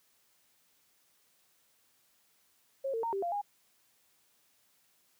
sine tone with pitch steps, 542 / 454.2 / 920 / 392.6 / 692 / 817 Hz, C#5 / A#4 / A#5 / G4 / F5 / G#5, -39 / -45 / -23 / +3 / -16 / -29 cents, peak -31 dBFS, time 2.84-3.416 s, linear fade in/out 10 ms, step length 96 ms, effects white hiss -70 dBFS RMS until 5.19 s + high-pass 80 Hz 12 dB/octave

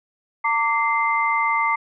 sine tone cluster, 909 / 1161 / 2083 Hz, A#5 / D6 / C7, -44 / -20 / -8 cents, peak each -22 dBFS, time 0.44-1.76 s, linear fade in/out 10 ms, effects none

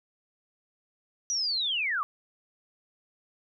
sine linear sweep, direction down, 5920 to 1100 Hz, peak -26 dBFS, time 1.3-2.03 s, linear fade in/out 0 ms, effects none

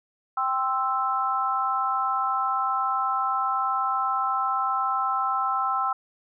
sine chord, C major, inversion second, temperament equal, 784 / 1046.5 / 1318.5 Hz, G5 / C6 / E6, 0 / 0 / 0 cents, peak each -28 / -28 / -25 dBFS, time 0.37-5.93 s, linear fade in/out 5 ms, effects none

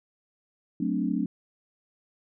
sine chord, D dominant seventh, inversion first, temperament equal, 185 / 220 / 261.6 / 293.7 Hz, F#3 / A3 / C4 / D4, 0 / 0 / 0 / 0 cents, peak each -30 dBFS, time 0.8-1.26 s, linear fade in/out 5 ms, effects none

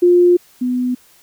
sine tone pair in turn, 353.3 / 249.8 Hz, F4 / B3, +20 / +20 cents, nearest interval tritone, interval 600 cents, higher first, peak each -7 / -15 dBFS, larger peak first, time 0.02-0.37 / 0.61-0.95 s, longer first, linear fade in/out 10 ms, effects white hiss -50 dBFS RMS until 1.22 s

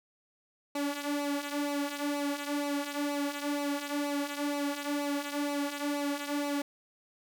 sawtooth tone with flanger, 287.7 Hz, D4, 36 cents flat, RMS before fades -33 dBFS, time 0.75-6.62 s, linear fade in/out 5 ms, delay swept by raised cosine 0.59 to 3.69 ms, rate 2.1 Hz, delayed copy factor -0.65, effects none

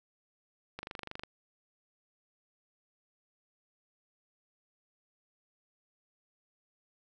click train, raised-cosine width 0.3 ms, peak -24 dBFS, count 12, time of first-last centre 0.79-1.235 s, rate 24.7 Hz, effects none

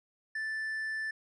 triangle tone, 1760 Hz, A6, in tune, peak -31 dBFS, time 0.35-1.11 s, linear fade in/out 5 ms, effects resampled to 22050 Hz

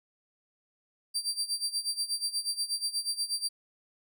30% pulse tone with tremolo, 4699 Hz, D8, in tune, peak -24 dBFS, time 1.14-3.49 s, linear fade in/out 20 ms, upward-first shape sine, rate 8.3 Hz, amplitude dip 85%, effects none

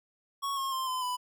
square tone with pitch steps, 1108.7 / 1079 / 1050.1 / 1022 / 994.6 Hz, C#6 / C#6 / C6 / C6 / B5, 0 / -47 / +6 / -41 / +12 cents, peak -31 dBFS, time 0.42-1.17 s, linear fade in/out 20 ms, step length 150 ms, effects none

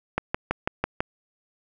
click train, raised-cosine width 0.5 ms, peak -8 dBFS, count 6, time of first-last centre 0.18-1.005 s, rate 6.06 Hz, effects none

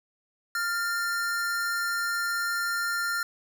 square tone pair together, 1396.9 / 1798.7 Hz, F6 / A6, 0 / +38 cents, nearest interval major third, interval 438 cents, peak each -28 / -34 dBFS, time 0.55-3.23 s, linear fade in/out 2 ms, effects none

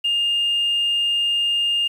sine tone, 2820 Hz, F7, 16 cents sharp, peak -16 dBFS, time 0.04-1.88 s, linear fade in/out 10 ms, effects tanh soft clip ceiling -14 dBFS + 8-bit

